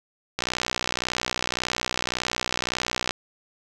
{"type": "click train", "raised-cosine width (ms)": 0.2, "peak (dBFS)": -7, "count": 169, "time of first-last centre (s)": [0.39, 3.108], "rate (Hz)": 61.8, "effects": []}